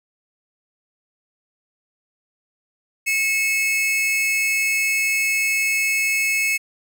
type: tone pair together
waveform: 45% pulse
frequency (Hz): 2183 / 2596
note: C#7 / E7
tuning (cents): -27 / -27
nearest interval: minor third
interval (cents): 300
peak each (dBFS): -21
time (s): 3.06-6.58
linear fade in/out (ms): 20
effects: none